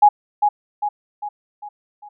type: tone with echo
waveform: sine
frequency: 830.6 Hz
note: G#5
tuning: in tune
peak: -6 dBFS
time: 0.02-0.09 s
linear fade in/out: 10 ms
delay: 400 ms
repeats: 5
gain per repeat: -6 dB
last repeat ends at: 2.09 s
effects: none